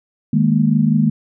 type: chord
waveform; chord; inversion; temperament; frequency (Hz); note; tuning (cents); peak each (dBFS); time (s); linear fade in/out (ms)
sine; D# suspended fourth; none; equal; 155.56 / 207.7 / 233.1; D#3 / G#3 / A#3; 0 / 0 / 0; -16; 0.33-1.1; 5
effects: none